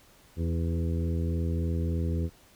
harmonic tone with a mistuned harmonic, 83.4 Hz, E2, 21 cents sharp, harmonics 1 / 2 / 3 / 4 / 5 / 6, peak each -27 / -33 / -37 / -39 / -41 / -43 dBFS, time 0.36-2.3 s, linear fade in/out 50 ms, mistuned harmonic 5, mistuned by -15 cents, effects pink hiss -58 dBFS RMS until 2.55 s

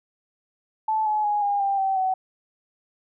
sine tone with pitch steps, 872 / 851.1 / 830.7 / 810.8 / 791.4 / 772.4 / 753.9 Hz, A5 / G#5 / G#5 / G#5 / G5 / G5 / F#5, -16 / +42 / 0 / -42 / +16 / -26 / +32 cents, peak -20 dBFS, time 0.88-2.14 s, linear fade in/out 5 ms, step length 180 ms, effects none

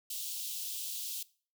white high-pass noise, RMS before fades -39 dBFS, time 0.1-1.23 s, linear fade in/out 5 ms, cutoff 2900 Hz, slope 48 dB/octave, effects noise-tail reverb RT60 0.4 s tail -20 dB re dry

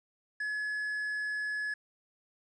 triangle tone with quantisation, 1700 Hz, G#6, 40 cents sharp, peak -30 dBFS, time 0.4-1.74 s, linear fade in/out 5 ms, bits 10, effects resampled to 22050 Hz

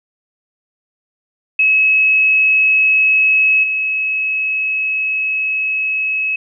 sine tone with level steps, 2573 Hz, E7, 43 cents flat, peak -9 / -15 dBFS, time 1.59-6.36 s, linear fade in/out 5 ms, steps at 3.63 s, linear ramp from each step 10 ms, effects none

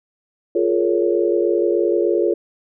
sine chord, Bb minor seventh, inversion second, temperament just, 349.6 / 419.5 / 466.2 / 559.4 Hz, F4 / Ab4 / Bb4 / Db5, +2 / +17 / 0 / +16 cents, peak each -18 / -20 / -22 / -23 dBFS, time 0.55-2.34 s, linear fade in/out 5 ms, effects none

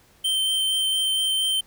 square tone with vibrato, 3115 Hz, G7, 12 cents flat, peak -21 dBFS, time 0.24-1.61 s, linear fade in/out 10 ms, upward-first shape triangle, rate 4.3 Hz, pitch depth 8 cents each way, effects pink hiss -57 dBFS RMS until 1.66 s

